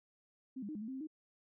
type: tone with pitch steps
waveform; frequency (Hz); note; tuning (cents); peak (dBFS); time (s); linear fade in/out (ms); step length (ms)
sine; 261.3 / 203.5 / 307.5 / 208.1 / 220.5 / 263.1 / 264.6 / 311.2; C4 / G#3 / D#4 / G#3 / A3 / C4 / C4 / D#4; -2 / -35 / -20 / +4 / +4 / +10 / +20 / 0; -40; 0.56-1.072; 10; 64
effects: none